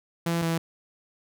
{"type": "tone pair in turn", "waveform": "sawtooth", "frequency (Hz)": [168.4, 165.32], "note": ["E3", "E3"], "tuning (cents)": [37, 5], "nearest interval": "unison", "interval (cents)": 32, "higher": "first", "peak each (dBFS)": -20, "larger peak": "neither", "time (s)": [[0.26, 0.42], [0.42, 0.58]], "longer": "neither", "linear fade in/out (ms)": 5, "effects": []}